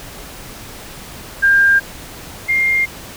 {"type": "tone pair in turn", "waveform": "sine", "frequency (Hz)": [1600, 2116], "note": ["G6", "C7"], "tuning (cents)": [35, 19], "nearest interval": "perfect fourth", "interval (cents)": 484, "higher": "second", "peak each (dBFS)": [-8, -12], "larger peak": "first", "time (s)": [[1.42, 1.8], [2.48, 2.86]], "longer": "neither", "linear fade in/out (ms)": 20, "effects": ["pink hiss -34 dBFS RMS until 3.16 s"]}